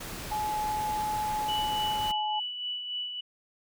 pink noise, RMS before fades -39 dBFS, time 0-2.12 s, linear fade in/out 10 ms
sine tone, 850 Hz, G#5, 40 cents sharp, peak -28 dBFS, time 0.31-2.4 s, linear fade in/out 10 ms
sine tone with tremolo, 2960 Hz, F#7, in tune, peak -30 dBFS, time 1.48-3.21 s, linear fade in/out 10 ms, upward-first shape sine, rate 3.5 Hz, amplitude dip 45%
effects none

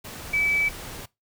sine tone in noise, 2300 Hz, D7, 37 cents flat, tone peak -20 dBFS, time 0.33-0.69 s, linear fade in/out 10 ms, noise pink, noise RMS -38 dBFS, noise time 0.04-1.06 s, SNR +15 dB, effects noise-tail reverb RT60 0.2 s tail -21 dB re dry

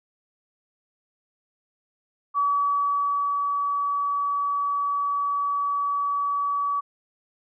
sine tone with ADSR envelope, 1141 Hz, C#6, 50 cents sharp, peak -19 dBFS, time 2.34-6.81 s, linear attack 39 ms, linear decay 1000 ms, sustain -3 dB, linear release 18 ms, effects none

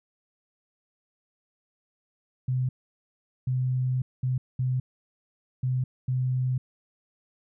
sine tone bursts at uneven times, 127.9 Hz, C3, 39 cents flat, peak -23 dBFS, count 6, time 2.48-2.69 / 3.47-4.02 / 4.23-4.38 / 4.59-4.8 / 5.63-5.84 / 6.08-6.58 s, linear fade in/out 5 ms, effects none

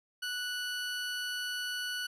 20% pulse tone, 1478 Hz, F#6, 2 cents flat, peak -29 dBFS, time 0.22-2.07 s, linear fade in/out 10 ms, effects low-pass 12000 Hz 12 dB/octave

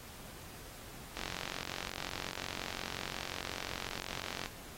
click train, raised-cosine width 0.2 ms, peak -20 dBFS, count 151, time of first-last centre 1.17-4.459 s, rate 45.6 Hz, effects pink hiss -51 dBFS RMS until 4.77 s + AAC 48 kbps

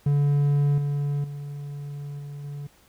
triangle tone with level steps, 143.7 Hz, D3, 37 cents flat, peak -16 / -21 / -30 / -32 / -30 dBFS, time 0.06-2.67 s, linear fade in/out 5 ms, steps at 0.78 / 1.24 / 2.19 / 2.44 s, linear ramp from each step 2 ms, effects pink hiss -58 dBFS RMS until 2.88 s

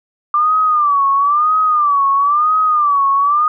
sine tone with vibrato, 1180 Hz, D6, 8 cents sharp, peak -10 dBFS, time 0.34-3.48 s, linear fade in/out 2 ms, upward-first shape sine, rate 1 Hz, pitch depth 120 cents each way, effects none

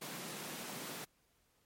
pink high-pass noise, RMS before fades -45 dBFS, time 0.01-1.05 s, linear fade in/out 10 ms, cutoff 140 Hz, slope 48 dB/octave, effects pink hiss -74 dBFS RMS until 1.65 s + MP3 64 kbps

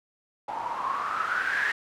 blue noise with low-pass filter sweep, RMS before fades -29 dBFS, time 0.48-1.72 s, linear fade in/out 5 ms, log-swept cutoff 840 to 1800 Hz, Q 9.5, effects none

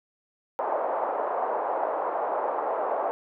pink band-pass noise, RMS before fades -28 dBFS, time 0.59-3.11 s, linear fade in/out 0 ms, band 540 to 960 Hz, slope 24 dB/octave, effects none

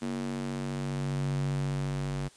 square tone with high-pass filter sweep, 47.41 Hz, F#1, 43 cents sharp, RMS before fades -32 dBFS, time 0.01-2.29 s, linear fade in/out 20 ms, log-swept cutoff 230 to 100 Hz, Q 3.1, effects white hiss -57 dBFS RMS until 2.36 s + resampled to 22050 Hz

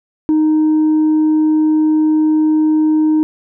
sine tone with tanh clipping, 310 Hz, D#4, 6 cents flat, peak -10 dBFS, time 0.29-3.23 s, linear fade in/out 0 ms, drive 1 dB, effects none

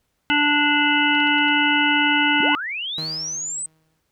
harmonic tone, 293.6 Hz, D4, in tune, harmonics 1 / 3 / 5 / 7 / 9 / 10, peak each -22 / -23 / -21 / -23 / -24 / -23 dBFS, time 0.3-2.55 s, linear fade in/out 0 ms
clicks, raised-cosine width 0.3 ms, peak -22 dBFS, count 5, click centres 1.151 / 1.203 / 1.273 / 1.384 / 1.484 s
sine linear sweep, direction up, 177.4 to 8250 Hz, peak -25 dBFS, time 2.4-3.66 s, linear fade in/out 2 ms
sawtooth tone with exponential decay, 158.3 Hz, D#3, 30 cents sharp, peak -26 dBFS, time 2.98-4 s, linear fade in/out 2 ms, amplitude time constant 220 ms
effects pink hiss -71 dBFS RMS until 4.11 s

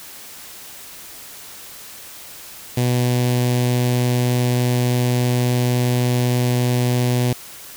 sawtooth tone with notch filter, 123.47 Hz, B2, in tune, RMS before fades -18 dBFS, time 2.77-7.33 s, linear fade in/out 5 ms, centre 1300 Hz, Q 1.1, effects white hiss -38 dBFS RMS until 7.76 s

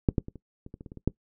clicks, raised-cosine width 3 ms, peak -7 / -11 / -25 / -30 / -29 / -28 / -29 / -29 / -29 / -28 / -10 dBFS, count 11, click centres 0.088 / 0.182 / 0.284 / 0.357 / 0.664 / 0.741 / 0.809 / 0.862 / 0.919 / 0.973 / 1.076 s, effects noise-tail reverb RT60 0.1 s tail -20 dB re dry

